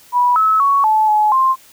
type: tone with pitch steps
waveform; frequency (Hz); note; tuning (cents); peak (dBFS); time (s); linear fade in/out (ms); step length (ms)
sine; 979 / 1295 / 1115 / 867 / 850 / 1053; B5 / E6 / C#6 / A5 / G#5 / C6; -15 / -31 / +10 / -26 / +40 / +11; -10; 0.12-1.56; 50; 240
effects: white hiss -46 dBFS RMS until 1.72 s